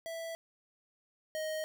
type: tone pair in turn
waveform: square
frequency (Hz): 659.3 / 624.9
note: E5 / D#5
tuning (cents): 0 / +7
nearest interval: minor second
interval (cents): 93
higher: first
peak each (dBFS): -39 / -35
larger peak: second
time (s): 0.06-0.35 / 1.35-1.64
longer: neither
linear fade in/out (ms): 0
effects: none